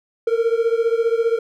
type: beating tone pair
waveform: triangle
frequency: 454.7 / 469.7 Hz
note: A#4 / A#4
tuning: -43 / +13 cents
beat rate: 15 Hz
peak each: -16 / -18 dBFS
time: 0.27-1.39 s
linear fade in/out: 5 ms
effects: none